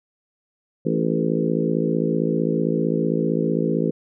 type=harmonic tone with a mistuned harmonic; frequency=55.5 Hz; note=A1; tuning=16 cents sharp; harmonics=3 / 4 / 5 / 6 / 7 / 8 / 9; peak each=-24 / -25 / -26 / -27 / -27 / -28 / -29 dBFS; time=0.85-3.91 s; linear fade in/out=10 ms; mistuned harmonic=8; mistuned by=+17 cents; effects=none